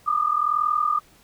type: tone pair together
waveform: sine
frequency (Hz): 1191 / 1232.3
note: D6 / D#6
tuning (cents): +24 / -17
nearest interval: minor second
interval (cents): 59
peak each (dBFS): -22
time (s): 0.06-1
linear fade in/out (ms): 20
effects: pink hiss -55 dBFS RMS until 1.23 s